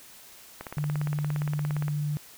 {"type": "click train", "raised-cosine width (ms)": 0.5, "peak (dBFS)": -21, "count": 23, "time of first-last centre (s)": [0.61, 1.882], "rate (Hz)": 17.3}
{"type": "tone", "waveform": "sine", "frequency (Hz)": 148.1, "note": "D3", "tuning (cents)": 15, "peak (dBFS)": -26, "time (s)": [0.77, 2.17], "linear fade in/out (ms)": 0}
{"effects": ["white hiss -50 dBFS RMS until 2.37 s"]}